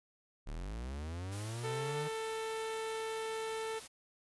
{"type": "linear sweep", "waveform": "45% pulse", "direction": "up", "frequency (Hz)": [33.52, 155.56], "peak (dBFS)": -39, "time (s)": [0.46, 2.09], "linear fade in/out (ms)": 20}
{"type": "noise", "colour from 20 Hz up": "white", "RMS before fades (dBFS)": -49, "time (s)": [1.31, 3.88], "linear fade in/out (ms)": 20}
{"type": "harmonic tone", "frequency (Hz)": 443.8, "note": "A4", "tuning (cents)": 15, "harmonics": [1, 2, 3, 4, 5, 6, 7, 8, 9], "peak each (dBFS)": [-38, -44, -48, -50, -52, -54, -55, -56, -57], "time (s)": [1.63, 3.8], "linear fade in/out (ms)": 20}
{"effects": ["resampled to 24000 Hz"]}